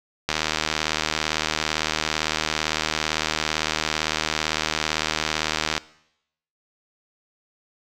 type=click train; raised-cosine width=0.2 ms; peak=-4 dBFS; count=428; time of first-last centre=0.29-5.778 s; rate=77.8 Hz; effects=noise-tail reverb RT60 0.8 s tail -20 dB re dry